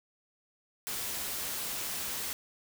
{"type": "noise", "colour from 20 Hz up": "white", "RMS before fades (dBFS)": -36, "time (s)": [0.87, 2.33], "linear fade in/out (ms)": 0, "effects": []}